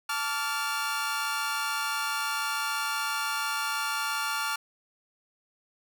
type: chord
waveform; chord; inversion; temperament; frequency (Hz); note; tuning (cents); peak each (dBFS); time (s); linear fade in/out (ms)
sawtooth; D minor; second; equal with one note detuned; 880 / 1153.1 / 1396.9; A5 / D6 / F6; 0 / -32 / 0; -31 / -30 / -27; 0.09-4.56; 5
effects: none